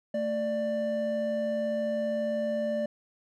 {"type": "tone pair together", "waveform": "triangle", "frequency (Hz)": [223.1, 591.1], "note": ["A3", "D5"], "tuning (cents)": [24, 11], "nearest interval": "octave + perfect fourth", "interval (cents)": 1687, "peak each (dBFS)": [-31, -26], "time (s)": [0.14, 2.86], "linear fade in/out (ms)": 5, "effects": []}